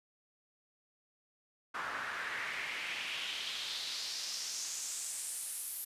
pink noise with band-pass filter sweep, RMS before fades -40 dBFS, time 1.74-5.85 s, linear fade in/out 10 ms, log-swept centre 1300 to 12000 Hz, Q 2.8, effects resampled to 32000 Hz

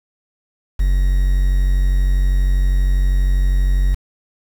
triangle tone with quantisation, 46.25 Hz, F#1, in tune, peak -10 dBFS, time 0.79-3.95 s, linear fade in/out 10 ms, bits 6, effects none

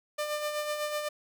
sawtooth tone with tremolo, 598 Hz, D5, 31 cents sharp, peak -25 dBFS, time 0.18-1.09 s, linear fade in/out 10 ms, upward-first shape sine, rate 8 Hz, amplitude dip 45%, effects none

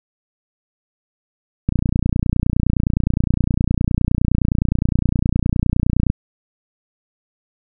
click train, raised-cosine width 5 ms, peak -4 dBFS, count 132, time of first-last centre 1.69-6.101 s, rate 29.7 Hz, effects none

